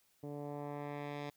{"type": "tone with low-pass filter sweep", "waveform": "10% pulse", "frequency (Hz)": 145.2, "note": "D3", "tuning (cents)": -19, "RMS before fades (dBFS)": -43, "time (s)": [0.23, 1.3], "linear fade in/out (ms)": 5, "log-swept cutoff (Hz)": [430, 4400], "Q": 0.95, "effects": ["white hiss -73 dBFS RMS until 1.36 s"]}